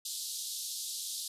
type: band-pass noise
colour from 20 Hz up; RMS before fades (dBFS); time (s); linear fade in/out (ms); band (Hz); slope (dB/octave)
pink; -39; 0.05-1.28; 5; 3600 to 13000; 48
effects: resampled to 32000 Hz